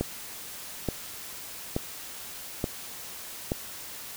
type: click train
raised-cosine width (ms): 2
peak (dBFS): -13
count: 5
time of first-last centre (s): 0.01-3.519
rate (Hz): 1.14
effects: white hiss -41 dBFS RMS until 4.16 s